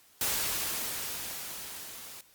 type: noise with level ramp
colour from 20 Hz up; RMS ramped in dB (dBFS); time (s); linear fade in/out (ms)
white; -29 to -46; 0.21-2.21; 2
effects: white hiss -61 dBFS RMS until 2.34 s + Opus 48 kbps